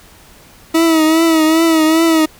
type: tone with vibrato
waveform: 40% pulse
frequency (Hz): 321.7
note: E4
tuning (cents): -42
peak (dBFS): -8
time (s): 0.74-2.26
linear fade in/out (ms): 10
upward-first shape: triangle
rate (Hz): 2.5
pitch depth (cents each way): 62
effects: pink hiss -43 dBFS RMS until 2.39 s